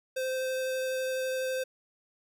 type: tone with vibrato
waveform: square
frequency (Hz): 519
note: C5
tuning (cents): -14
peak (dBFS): -30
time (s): 0.16-1.64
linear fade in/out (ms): 10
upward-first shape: triangle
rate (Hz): 12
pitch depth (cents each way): 10
effects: none